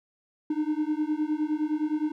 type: beating tone pair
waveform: triangle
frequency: 300.5 / 310.2 Hz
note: D4 / D#4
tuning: +40 / -5 cents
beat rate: 9.7 Hz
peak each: -26 dBFS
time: 0.5-2.12 s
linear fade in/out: 5 ms
effects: none